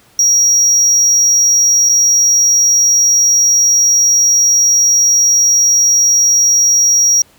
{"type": "tone with dropouts", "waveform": "triangle", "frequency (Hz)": 5680, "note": "F8", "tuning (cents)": 28, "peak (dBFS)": -6, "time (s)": [0.19, 7.22], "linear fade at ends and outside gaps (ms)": 2, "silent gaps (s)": [1.89, 1.894], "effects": ["pink hiss -48 dBFS RMS until 7.38 s", "high-pass 60 Hz 12 dB/octave"]}